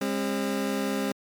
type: tone pair together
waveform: 25% pulse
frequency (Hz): 202.9 / 268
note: G#3 / C4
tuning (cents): -40 / +42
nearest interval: perfect fourth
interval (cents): 482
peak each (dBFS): -25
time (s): 0.01-1.12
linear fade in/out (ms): 5
effects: MP3 96 kbps